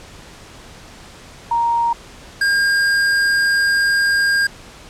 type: tone pair in turn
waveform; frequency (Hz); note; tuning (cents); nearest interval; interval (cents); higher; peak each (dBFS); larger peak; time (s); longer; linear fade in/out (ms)
sine / square; 935 / 1611.7; A#5 / G6; +5 / +48; major sixth; 943; second; -14; neither; 1.51-1.93 / 2.41-4.47; second; 5
effects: pink hiss -40 dBFS RMS until 4.89 s + low-pass 8000 Hz 12 dB/octave